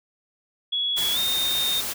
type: tone with pitch glide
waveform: sine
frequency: 3364 to 3668 Hz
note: G#7 to A#7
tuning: +22 to -29 cents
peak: -22 dBFS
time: 0.72-1.81 s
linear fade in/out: 10 ms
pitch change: +149 cents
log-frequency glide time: 1.13-1.18 s
type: noise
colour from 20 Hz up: white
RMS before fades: -29 dBFS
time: 0.96-1.94 s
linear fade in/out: 20 ms
effects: none